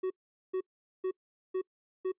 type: tone bursts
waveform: triangle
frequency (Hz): 373.7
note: F#4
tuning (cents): +17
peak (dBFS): -27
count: 5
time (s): 0.03-2.12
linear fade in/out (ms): 10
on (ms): 74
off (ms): 430
effects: noise-tail reverb RT60 0.1 s tail -26 dB re dry + resampled to 8000 Hz